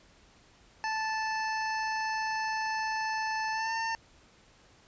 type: tone with pitch glide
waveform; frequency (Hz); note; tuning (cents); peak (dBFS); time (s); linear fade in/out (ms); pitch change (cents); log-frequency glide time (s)
25% pulse; 877 to 903.7; A5 to A5; -6 to +46; -26; 0.84-3.95; 0; +52; 3.52-3.74
effects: pink hiss -60 dBFS RMS until 4.87 s + resampled to 16000 Hz